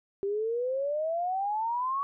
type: exponential sweep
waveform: sine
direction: up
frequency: 390.4 to 1133 Hz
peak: -27 dBFS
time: 0.23-2.03 s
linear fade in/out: 0 ms
effects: none